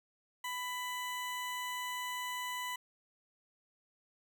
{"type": "tone", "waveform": "20% pulse", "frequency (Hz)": 995, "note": "B5", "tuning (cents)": 13, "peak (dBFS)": -32, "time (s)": [0.44, 2.76], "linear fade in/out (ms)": 5, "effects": []}